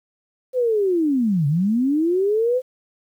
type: linear two-way sweep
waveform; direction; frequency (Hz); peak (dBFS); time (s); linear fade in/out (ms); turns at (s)
sine; down then up; 520 to 137.2 to 520; -16; 0.53-2.62; 50; 1.47
effects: 9-bit